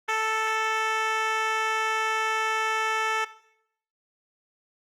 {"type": "tone with band-pass filter", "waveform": "10% pulse", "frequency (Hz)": 440, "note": "A4", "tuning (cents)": 0, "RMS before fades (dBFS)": -26, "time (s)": [0.08, 3.25], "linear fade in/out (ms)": 10, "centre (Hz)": 1500, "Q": 0.56, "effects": ["noise-tail reverb RT60 0.7 s tail -17 dB re dry", "Opus 24 kbps"]}